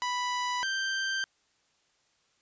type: tone pair in turn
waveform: sawtooth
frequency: 987.8 / 1568 Hz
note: B5 / G6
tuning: 0 / 0 cents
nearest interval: minor sixth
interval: 800 cents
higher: second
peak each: -25 dBFS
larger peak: neither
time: 0.02-0.63 / 0.63-1.24 s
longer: neither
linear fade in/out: 0 ms
effects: white hiss -70 dBFS RMS until 2.41 s + resampled to 16000 Hz